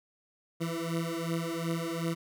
20% pulse beating tone pair, 164.81 / 167.51 Hz, E3 / E3, 0 / +28 cents, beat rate 2.7 Hz, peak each -29 dBFS, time 0.6-2.15 s, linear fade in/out 20 ms, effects none

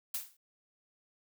blue noise with exponential decay, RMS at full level -32 dBFS, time 0.14-0.37 s, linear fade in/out 5 ms, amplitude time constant 49 ms, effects none

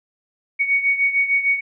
sine beating tone pair, 2232 / 2238.6 Hz, C#7 / C#7, +11 / +16 cents, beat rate 6.6 Hz, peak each -17 / -22 dBFS, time 0.59-1.61 s, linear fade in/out 20 ms, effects none

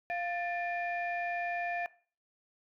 sine tone cluster, 697 / 1766 / 2408 Hz, F5 / A6 / D7, -4 / +6 / +43 cents, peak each -33 / -38 / -39 dBFS, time 0.1-1.86 s, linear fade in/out 0 ms, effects noise-tail reverb RT60 0.4 s tail -19 dB re dry + tanh soft clip ceiling -24 dBFS

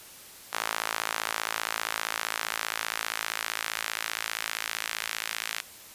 sawtooth tone with high-pass filter sweep, 55.2 Hz, A1, 6 cents sharp, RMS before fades -33 dBFS, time 0.52-5.62 s, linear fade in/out 20 ms, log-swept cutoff 1100 to 2000 Hz, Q 1.1, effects white hiss -48 dBFS RMS until 5.94 s + resampled to 32000 Hz

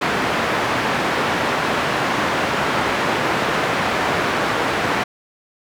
white band-pass noise, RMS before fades -20 dBFS, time 0.01-5.04 s, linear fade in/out 10 ms, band 110 to 1600 Hz, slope 12 dB/octave, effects none

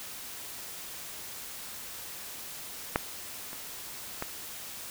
clicks, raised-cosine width 0.5 ms, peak -9 / -27 / -17 dBFS, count 3, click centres 2.959 / 3.531 / 4.224 s, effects white hiss -42 dBFS RMS until 4.9 s

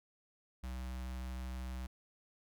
square tone with notch filter, 63.4 Hz, B1, 46 cents sharp, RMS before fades -42 dBFS, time 0.63-1.87 s, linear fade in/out 10 ms, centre 410 Hz, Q 1.4, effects none

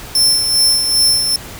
sawtooth tone with tremolo, 5340 Hz, E8, 22 cents sharp, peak -6 dBFS, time 0.15-1.36 s, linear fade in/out 2 ms, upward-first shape sine, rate 2.5 Hz, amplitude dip 50%, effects added 60 Hz sine -39 dBFS peak until 1.59 s + pink hiss -32 dBFS RMS until 1.59 s

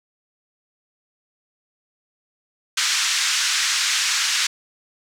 white band-pass noise, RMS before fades -21 dBFS, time 2.77-4.47 s, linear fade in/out 5 ms, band 1300 to 6900 Hz, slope 24 dB/octave, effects none

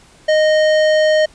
sine tone with hard clipping, 619 Hz, D#5, 9 cents flat, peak -12 dBFS, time 0.28-1.26 s, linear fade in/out 10 ms, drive 14 dB, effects pink hiss -47 dBFS RMS until 1.34 s + resampled to 22050 Hz

